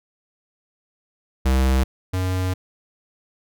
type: tone pair in turn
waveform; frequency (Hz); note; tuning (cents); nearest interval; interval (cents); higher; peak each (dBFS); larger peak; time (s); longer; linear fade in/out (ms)
square; 65.41 / 92.5; C2 / F#2; 0 / 0; tritone; 600; second; -16 / -21; first; 1.45-1.84 / 2.13-2.54; second; 10
effects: none